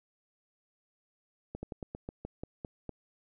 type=slowing click train; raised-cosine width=2 ms; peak=-25 dBFS; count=10; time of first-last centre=1.55-2.893 s; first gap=80 ms; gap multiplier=1.15; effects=none